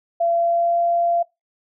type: tone with pitch glide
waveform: sine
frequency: 680 to 687.1 Hz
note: F5 to F5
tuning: -46 to -28 cents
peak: -16 dBFS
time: 0.2-1.23 s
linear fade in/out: 10 ms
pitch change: +18 cents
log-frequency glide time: 0.33-0.8 s
effects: noise-tail reverb RT60 0.2 s tail -22 dB re dry